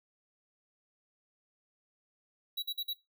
square tone bursts, 3897 Hz, B7, 24 cents flat, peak -33 dBFS, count 4, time 2.57-2.935 s, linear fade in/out 10 ms, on 56 ms, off 47 ms, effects noise-tail reverb RT60 0.2 s tail -17 dB re dry

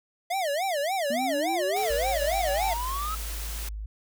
square tone with vibrato, 664 Hz, E5, 12 cents sharp, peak -26 dBFS, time 0.3-2.74 s, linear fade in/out 10 ms, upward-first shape sine, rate 3.5 Hz, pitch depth 290 cents each way
triangle exponential sweep, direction up, 233.1 to 1306 Hz, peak -28 dBFS, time 1.1-3.15 s, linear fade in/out 5 ms
white noise, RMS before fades -38 dBFS, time 1.76-3.69 s, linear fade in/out 5 ms
sine tone, 52.5 Hz, G#1, 19 cents sharp, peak -32 dBFS, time 1.9-3.86 s, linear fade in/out 5 ms
effects none

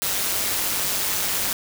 white noise with amplitude modulation, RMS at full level -21 dBFS, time 0.02-1.53 s, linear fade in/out 0 ms, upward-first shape sine, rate 196 Hz, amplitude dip 65%, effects none

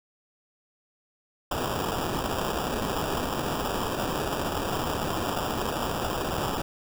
blue noise with sample-and-hold, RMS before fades -29 dBFS, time 1.51-6.62 s, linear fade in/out 5 ms, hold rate 2100 Hz, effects none

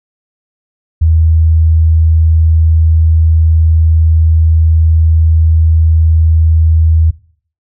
sine tone, 80.4 Hz, E2, 43 cents flat, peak -5 dBFS, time 1.01-7.11 s, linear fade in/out 10 ms, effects noise-tail reverb RT60 0.5 s tail -19 dB re dry

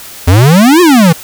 square exponential two-way sweep, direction up then down, 82.3 to 370 to 155.7 Hz, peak -3 dBFS, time 0.27-1.13 s, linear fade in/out 10 ms, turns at 0.81 s, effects white hiss -29 dBFS RMS until 1.23 s

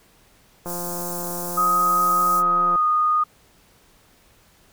white high-pass noise, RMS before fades -32 dBFS, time 0.65-2.43 s, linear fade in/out 50 ms, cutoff 5800 Hz, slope 24 dB/octave
click train, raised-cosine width 1 ms, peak -19 dBFS, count 368, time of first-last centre 0.66-2.757 s, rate 175 Hz
sine tone with pitch glide, 1255 to 1232 Hz, D#6 to D#6, +15 to -17 cents, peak -16 dBFS, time 1.57-3.24 s, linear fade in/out 10 ms, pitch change -32 cents, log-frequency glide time 2.58-2.86 s
effects pink hiss -56 dBFS RMS until 4.72 s

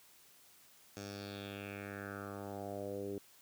10% pulse tone with low-pass filter sweep, 100.2 Hz, G2, 38 cents sharp, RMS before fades -44 dBFS, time 0.97-3.18 s, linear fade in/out 0 ms, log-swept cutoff 6400 to 380 Hz, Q 3.7, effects white hiss -63 dBFS RMS until 3.41 s + high-pass 60 Hz 12 dB/octave

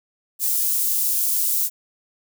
white high-pass noise, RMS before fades -21 dBFS, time 0.39-1.7 s, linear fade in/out 50 ms, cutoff 8800 Hz, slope 12 dB/octave, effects none

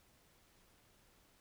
silence, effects pink hiss -69 dBFS RMS until 1.4 s

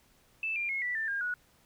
sine tone with pitch steps, 2637 / 2390 / 2167 / 1964.1 / 1780.4 / 1613.9 / 1463 Hz, E7 / D7 / C#7 / B6 / A6 / G6 / F#6, 0 / +30 / -40 / -10 / +20 / +50 / -20 cents, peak -30 dBFS, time 0.43-1.34 s, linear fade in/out 2 ms, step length 130 ms, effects pink hiss -65 dBFS RMS until 1.65 s

